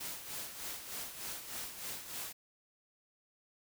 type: noise with tremolo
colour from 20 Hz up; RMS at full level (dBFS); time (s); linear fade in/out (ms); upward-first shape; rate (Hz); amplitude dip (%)
white; -41; 0-2.33; 10; sine; 3.3; 60
effects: none